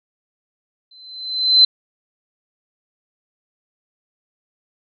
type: tone with exponential growth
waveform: sine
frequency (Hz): 4061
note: B7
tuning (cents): +48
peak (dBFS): -5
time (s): 0.91-1.65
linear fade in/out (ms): 5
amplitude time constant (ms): 160
effects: none